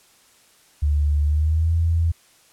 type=tone with pitch glide; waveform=sine; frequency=73.5 to 82.98 Hz; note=D2 to E2; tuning=+2 to +12 cents; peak=-16 dBFS; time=0.82-2.12 s; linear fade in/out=10 ms; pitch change=+210 cents; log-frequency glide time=1.24-1.73 s; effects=white hiss -55 dBFS RMS until 2.52 s + low-pass 11000 Hz 12 dB/octave